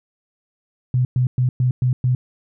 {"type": "tone bursts", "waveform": "sine", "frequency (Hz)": 126, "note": "B2", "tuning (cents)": 35, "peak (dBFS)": -14, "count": 6, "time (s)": [0.94, 2.15], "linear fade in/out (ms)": 2, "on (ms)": 110, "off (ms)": 110, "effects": []}